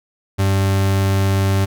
40% pulse tone, 97.3 Hz, G2, 12 cents flat, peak -13 dBFS, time 0.38-1.66 s, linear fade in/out 20 ms, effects none

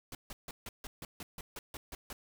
pink noise bursts, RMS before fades -44 dBFS, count 12, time 0.12-2.13 s, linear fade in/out 2 ms, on 30 ms, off 150 ms, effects none

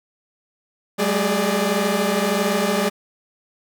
sawtooth tone cluster, 191.5 / 213.1 / 413.2 / 592 Hz, G3 / G#3 / G#4 / D5, -40 / +45 / -9 / +14 cents, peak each -20 dBFS, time 0.98-2.9 s, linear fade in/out 20 ms, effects none

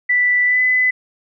sine tone with pitch glide, 1975.5 to 2009 Hz, B6 to B6, 0 to +29 cents, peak -12 dBFS, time 0.09-0.91 s, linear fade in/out 10 ms, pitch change +29 cents, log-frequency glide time 0.45-0.61 s, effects none

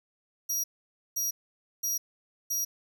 sawtooth tone bursts, 5740 Hz, F8, 47 cents sharp, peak -25 dBFS, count 4, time 0.49-2.65 s, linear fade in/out 10 ms, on 150 ms, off 520 ms, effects 10-bit

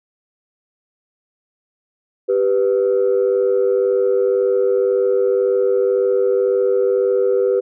sine tone pair together, 392 / 493.9 Hz, G4 / B4, 0 / 0 cents, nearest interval major third, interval 400 cents, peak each -15 dBFS, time 2.28-7.61 s, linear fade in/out 20 ms, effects tanh soft clip ceiling -8 dBFS

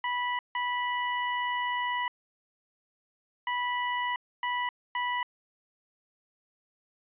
25% pulse tone bursts at uneven times, 982 Hz, B5, 10 cents flat, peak -24 dBFS, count 5, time 0.04-0.39 / 0.55-2.08 / 3.47-4.16 / 4.43-4.69 / 4.95-5.23 s, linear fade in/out 2 ms, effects resampled to 8000 Hz

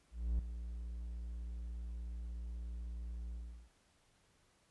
triangle tone with ADSR envelope, 58.27 Hz, A#1, in tune, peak -28 dBFS, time 0.11-3.7 s, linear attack 280 ms, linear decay 4 ms, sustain -11 dB, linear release 370 ms, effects pink hiss -72 dBFS RMS until 4.7 s + resampled to 24000 Hz

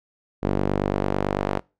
sawtooth tone with band-pass filter sweep, 49 Hz, G1, in tune, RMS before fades -24 dBFS, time 0.42-1.6 s, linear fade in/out 20 ms, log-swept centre 360 to 700 Hz, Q 0.79, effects noise-tail reverb RT60 0.3 s tail -25 dB re dry

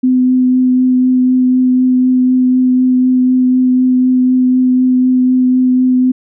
sine tone with vibrato, 254.2 Hz, C4, 50 cents flat, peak -7 dBFS, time 0.03-6.12 s, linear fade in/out 10 ms, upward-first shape triangle, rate 4 Hz, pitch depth 12 cents each way, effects none

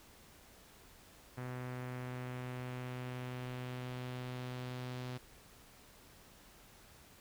sawtooth tone with low-pass filter sweep, 125.8 Hz, B2, 32 cents sharp, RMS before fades -43 dBFS, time 1.37-5.18 s, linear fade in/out 10 ms, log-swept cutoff 1900 to 4400 Hz, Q 1.4, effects pink hiss -60 dBFS RMS until 7.2 s

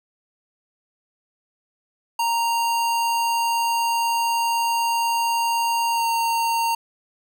square tone with pitch glide, 929 to 921 Hz, A#5 to A#5, -6 to -21 cents, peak -20 dBFS, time 2.19-6.75 s, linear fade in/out 5 ms, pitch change -15 cents, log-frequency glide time 5.91-6.06 s, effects none

